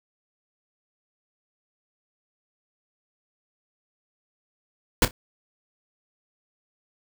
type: noise with echo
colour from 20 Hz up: pink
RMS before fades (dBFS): -17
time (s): 5.02-5.05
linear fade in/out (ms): 2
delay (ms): 30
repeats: 2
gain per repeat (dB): -14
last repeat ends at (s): 5.11
effects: none